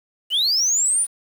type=linear sweep; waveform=sine; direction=up; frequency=2813 to 9700 Hz; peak=-14 dBFS; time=0.3-1.07 s; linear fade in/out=50 ms; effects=tanh soft clip ceiling -15 dBFS + 7-bit